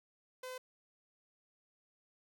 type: tone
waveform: sawtooth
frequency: 510 Hz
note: C5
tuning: 44 cents flat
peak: -39 dBFS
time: 0.43-0.58 s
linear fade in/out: 5 ms
effects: none